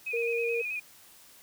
sine tone with vibrato, 2489 Hz, D#7, in tune, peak -31 dBFS, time 0.06-0.8 s, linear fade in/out 10 ms, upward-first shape square, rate 9.3 Hz, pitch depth 36 cents each way
sine tone, 466.2 Hz, A#4, in tune, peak -28 dBFS, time 0.13-0.62 s, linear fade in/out 10 ms
effects white hiss -55 dBFS RMS until 1.42 s

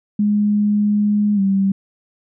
sine tone with pitch glide, 207.7 to 194.91 Hz, G#3 to G3, 0 to -10 cents, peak -13 dBFS, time 0.19-1.72 s, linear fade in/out 5 ms, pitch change -110 cents, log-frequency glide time 1.35-1.4 s, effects none

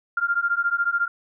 sine beating tone pair, 1390 / 1404 Hz, F6 / F6, -9 / +9 cents, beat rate 14 Hz, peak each -23 dBFS, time 0.17-1.08 s, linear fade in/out 5 ms, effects none

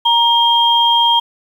sine tone pair together, 938 / 3212 Hz, A#5 / G7, +11 / +41 cents, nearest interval octave + major sixth, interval 2130 cents, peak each -12 dBFS, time 0.05-1.2 s, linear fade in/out 10 ms, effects 7-bit

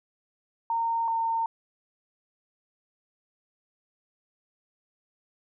sine tone pair in turn, 919 / 911.1 Hz, A#5 / A#5, -25 / -40 cents, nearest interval unison, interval 15 cents, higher first, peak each -24 dBFS, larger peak neither, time 0.7-1.08 / 1.08-1.46 s, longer neither, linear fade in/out 2 ms, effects none

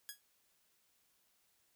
5% pulse tone with exponential decay, 1661.2 Hz, G#6, in tune, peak -30 dBFS, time 0.09-0.21 s, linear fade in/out 0 ms, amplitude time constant 25 ms, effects white hiss -75 dBFS RMS until 1.75 s

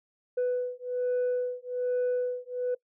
sine beating tone pair, 495.8 / 497 Hz, B4 / B4, +7 / +11 cents, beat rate 1.2 Hz, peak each -28 dBFS, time 0.37-2.75 s, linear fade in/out 10 ms, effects noise-tail reverb RT60 0.1 s tail -23 dB re dry + tanh soft clip ceiling -23 dBFS

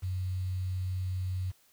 sine tone with quantisation, 92.5 Hz, F#2, in tune, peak -30 dBFS, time 0.02-1.52 s, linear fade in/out 20 ms, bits 9, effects white hiss -65 dBFS RMS until 1.72 s

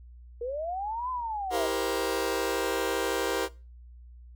sine linear two-way sweep, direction up then down, 460.2 to 1030 to 622 Hz, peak -30 dBFS, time 0.41-1.67 s, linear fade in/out 5 ms, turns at 1.1 s
sawtooth chord, C dominant seventh, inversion first, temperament just, 327 / 392.4 / 470.9 / 523.3 Hz, E4 / G4 / Bb4 / C5, -14 / +2 / +18 / 0 cents, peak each -31 / -28 / -27 / -30 dBFS, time 1.5-3.49 s, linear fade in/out 50 ms
effects noise-tail reverb RT60 0.3 s tail -19 dB re dry + added 60 Hz sine -46 dBFS peak until 4.35 s

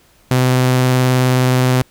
sawtooth tone with vibrato, 127.5 Hz, C3, 44 cents flat, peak -7 dBFS, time 0.31-1.82 s, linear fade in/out 2 ms, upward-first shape triangle, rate 19 Hz, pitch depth 14 cents each way, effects pink hiss -52 dBFS RMS until 1.9 s

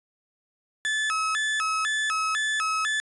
35% pulse tone with vibrato, 1494 Hz, F#6, 16 cents sharp, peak -22 dBFS, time 0.85-3 s, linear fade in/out 0 ms, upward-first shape square, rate 2 Hz, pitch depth 260 cents each way, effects resampled to 24000 Hz

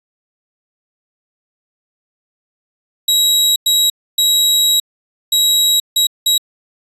sawtooth tone bursts at uneven times, 3847 Hz, B7, 46 cents flat, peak -7 dBFS, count 6, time 3.08-3.56 / 3.66-3.9 / 4.18-4.8 / 5.32-5.8 / 5.96-6.07 / 6.26-6.38 s, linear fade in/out 5 ms, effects resampled to 32000 Hz

